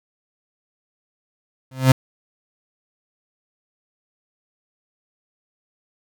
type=tone with exponential growth; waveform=35% pulse; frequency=130.9 Hz; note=C3; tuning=1 cent sharp; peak=-4 dBFS; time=1.71-1.92 s; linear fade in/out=5 ms; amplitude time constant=45 ms; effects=none